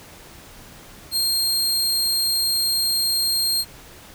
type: tone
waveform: sawtooth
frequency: 4210 Hz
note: C8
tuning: 10 cents sharp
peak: -16 dBFS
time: 1.11-3.65 s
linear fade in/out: 50 ms
effects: pink hiss -44 dBFS RMS until 4.14 s